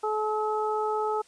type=harmonic tone; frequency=428.9 Hz; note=A4; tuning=44 cents flat; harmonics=1 / 2 / 3; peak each=-28 / -29 / -32 dBFS; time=0.03-1.22 s; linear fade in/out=10 ms; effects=white hiss -58 dBFS RMS until 1.27 s + resampled to 22050 Hz